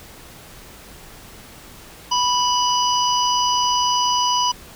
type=harmonic tone; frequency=986 Hz; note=B5; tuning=3 cents flat; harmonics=1 / 3 / 5 / 6; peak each=-18 / -23 / -25 / -26 dBFS; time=2.11-4.52 s; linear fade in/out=10 ms; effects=pink hiss -42 dBFS RMS until 4.75 s